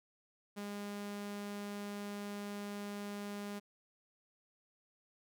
sawtooth tone, 204 Hz, G#3, 31 cents flat, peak -37 dBFS, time 0.56-3.6 s, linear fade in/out 20 ms, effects none

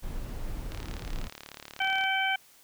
brown noise, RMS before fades -35 dBFS, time 0.02-1.29 s, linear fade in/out 20 ms
click train, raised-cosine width 0.2 ms, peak -24 dBFS, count 49, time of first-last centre 0.72-2.039 s, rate 36.4 Hz
harmonic tone, 770 Hz, G5, 31 cents flat, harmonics 1 / 2 / 3 / 4, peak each -30 / -30 / -30 / -33 dBFS, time 1.8-2.36 s, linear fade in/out 5 ms
effects white hiss -58 dBFS RMS until 2.63 s

